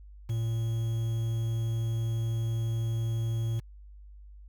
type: tone with quantisation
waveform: triangle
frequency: 114 Hz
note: A#2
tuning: 38 cents flat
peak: -25 dBFS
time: 0.29-3.6 s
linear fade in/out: 10 ms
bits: 8
effects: added 50 Hz sine -46 dBFS peak until 4.48 s